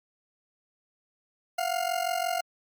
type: ring-modulated tone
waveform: 40% pulse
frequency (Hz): 706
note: F5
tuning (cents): +19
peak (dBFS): -23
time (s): 1.58-2.41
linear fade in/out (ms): 5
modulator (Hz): 22.9
effects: Opus 48 kbps